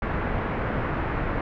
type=low-pass noise; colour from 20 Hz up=pink; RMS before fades=-27 dBFS; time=0.02-1.41 s; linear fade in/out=2 ms; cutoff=2000 Hz; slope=24 dB/octave; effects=none

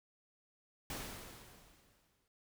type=noise with exponential decay; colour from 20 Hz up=pink; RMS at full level=-41 dBFS; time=0.9-2.28 s; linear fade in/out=2 ms; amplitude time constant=300 ms; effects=none

